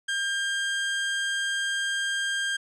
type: tone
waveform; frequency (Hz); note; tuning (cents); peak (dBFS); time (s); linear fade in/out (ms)
30% pulse; 1600; G6; +35; -23; 0.08-2.57; 10
effects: resampled to 22050 Hz